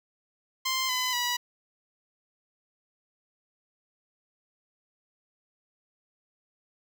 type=tone with pitch steps; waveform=10% pulse; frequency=1046.5 / 1009.7 / 974.2 Hz; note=C6 / B5 / B5; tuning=0 / +38 / -24 cents; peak=-18 dBFS; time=0.65-1.37 s; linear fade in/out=10 ms; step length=240 ms; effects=none